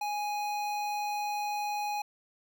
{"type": "tone with notch filter", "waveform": "square", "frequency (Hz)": 830.6, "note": "G#5", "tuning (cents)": 0, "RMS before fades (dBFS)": -33, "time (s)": [0.01, 2.02], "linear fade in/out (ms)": 5, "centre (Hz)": 9500, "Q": 1.2, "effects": []}